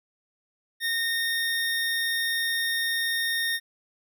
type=tone; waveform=25% pulse; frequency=1841 Hz; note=A#6; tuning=22 cents flat; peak=-21 dBFS; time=0.8-3.6 s; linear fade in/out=50 ms; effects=none